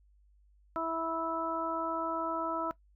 harmonic tone, 327.7 Hz, E4, 10 cents flat, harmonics 1 / 2 / 3 / 4, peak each -38 / -36 / -38 / -35 dBFS, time 0.76-2.71 s, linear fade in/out 0 ms, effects noise-tail reverb RT60 0.1 s tail -18 dB re dry + added 50 Hz sine -61 dBFS peak until 2.95 s

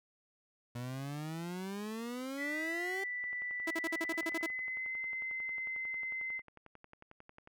30% pulse exponential sweep, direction up, 119.1 to 393.1 Hz, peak -36 dBFS, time 0.75-3.04 s, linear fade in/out 5 ms
sine tone with pitch glide, 1975.5 to 2063 Hz, B6 to C7, 0 to -25 cents, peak -36 dBFS, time 2.37-6.42 s, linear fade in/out 50 ms, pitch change +75 cents, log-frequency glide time 3.9-4.99 s
click train, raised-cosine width 0.5 ms, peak -38 dBFS, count 48, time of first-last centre 3.24-7.474 s, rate 11.1 Hz
sawtooth tone bursts, 327.4 Hz, E4, 12 cents flat, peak -30 dBFS, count 10, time 3.67-4.463 s, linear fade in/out 5 ms, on 37 ms, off 47 ms
effects none

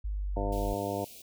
sine exponential sweep, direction down, 51.8 to 43 Hz, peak -30 dBFS, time 0.04-0.74 s, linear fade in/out 10 ms
harmonic tone, 99.8 Hz, G2, 32 cents sharp, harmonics 1 / 2 / 3 / 4 / 5 / 6 / 7 / 9, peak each -39 / -40 / -38 / -39 / -37 / -38 / -37 / -40 dBFS, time 0.36-1.05 s, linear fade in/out 10 ms
white band-stop noise, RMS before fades -49 dBFS, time 0.52-1.22 s, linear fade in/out 5 ms, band 750 to 2300 Hz, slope 96 dB/octave
effects none

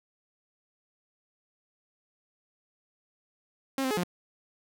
sawtooth tone with pitch steps, 268.9 / 260.7 / 423.1 / 177.6 Hz, C4 / C4 / G#4 / F3, +47 / -6 / +32 / +29 cents, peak -23 dBFS, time 3.78-4.036 s, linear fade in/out 2 ms, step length 64 ms, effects none

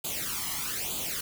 white noise with flanger, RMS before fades -33 dBFS, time 0.04-1.21 s, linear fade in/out 5 ms, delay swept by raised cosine 0.27 to 0.99 ms, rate 1.1 Hz, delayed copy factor +0.75, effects none

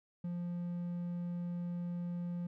triangle tone, 174.61 Hz, F3, in tune, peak -34 dBFS, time 0.24-2.47 s, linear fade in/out 5 ms, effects none

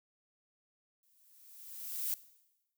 violet noise with exponential growth, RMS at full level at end -33 dBFS, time 1.03-2.14 s, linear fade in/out 1 ms, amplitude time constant 240 ms, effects noise-tail reverb RT60 1.0 s tail -18 dB re dry

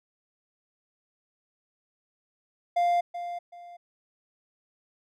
triangle tone with echo, 698.5 Hz, F5, in tune, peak -19 dBFS, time 2.76-3.01 s, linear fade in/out 10 ms, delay 380 ms, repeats 2, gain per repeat -11 dB, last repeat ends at 3.77 s, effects none

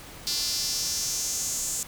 square tone with high-pass filter sweep, 159.2 Hz, D#3, 40 cents sharp, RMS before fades -29 dBFS, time 0.27-1.83 s, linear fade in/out 0 ms, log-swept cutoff 4700 to 7300 Hz, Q 3.7, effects pink hiss -44 dBFS RMS until 1.87 s

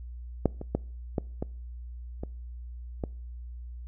clicks, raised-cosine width 2 ms, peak -8 / -23 / -12 / -13 / -17 / -21 / -17 dBFS, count 7, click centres 0.457 / 0.614 / 0.75 / 1.182 / 1.425 / 2.235 / 3.038 s, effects noise-tail reverb RT60 0.5 s tail -25 dB re dry + added 60 Hz sine -38 dBFS peak until 3.87 s

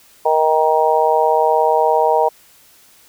harmonic tone, 157 Hz, D#3, 16 cents sharp, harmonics 3 / 4 / 5 / 6, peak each -17 / -17 / -17 / -17 dBFS, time 0.25-2.29 s, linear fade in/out 10 ms, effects white hiss -49 dBFS RMS until 3.08 s

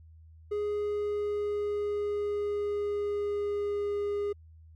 triangle tone with pitch glide, 415.3 to 408.9 Hz, G#4 to G#4, 0 to -27 cents, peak -26 dBFS, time 0.51-4.33 s, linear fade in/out 10 ms, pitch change -27 cents, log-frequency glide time 0.64-3.96 s, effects added 80 Hz sine -50 dBFS peak until 4.75 s + MP3 64 kbps

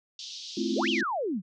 pink band-pass noise, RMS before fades -41 dBFS, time 0.19-1.01 s, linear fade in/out 2 ms, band 3200 to 5900 Hz, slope 48 dB/octave
sine chord, F major seventh, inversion first, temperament just, 218.3 / 261.9 / 327.4 / 349.2 Hz, A3 / C4 / E4 / F4, -13 / +2 / -12 / 0 cents, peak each -32 dBFS, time 0.57-1.03 s, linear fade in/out 5 ms
sine exponential two-way sweep, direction up then down, 164.7 to 3395 to 164.7 Hz, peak -27 dBFS, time 0.71-1.42 s, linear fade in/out 50 ms, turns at 0.89 s
effects none

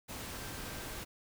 sine tone in noise, 1568 Hz, G6, in tune, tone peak -54 dBFS, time 0.33-1.01 s, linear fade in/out 20 ms, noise pink, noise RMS -43 dBFS, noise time 0.08-1.05 s, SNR -14 dB, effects none

